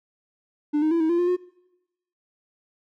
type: tone with pitch steps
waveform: triangle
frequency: 296.6 / 311.1 / 334.9 / 318.1 / 343.5 / 352.3 / 360.1 Hz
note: D4 / D#4 / E4 / D#4 / F4 / F4 / F#4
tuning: +17 / 0 / +27 / +38 / -29 / +15 / -47 cents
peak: -16 dBFS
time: 0.73-1.367 s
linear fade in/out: 20 ms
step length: 91 ms
effects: noise-tail reverb RT60 0.9 s tail -23 dB re dry + tanh soft clip ceiling -12 dBFS